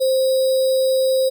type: tone with sample-and-hold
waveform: sine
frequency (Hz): 525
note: C5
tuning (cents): +6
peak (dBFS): -14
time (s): 0-1.3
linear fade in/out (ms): 20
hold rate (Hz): 4410
effects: none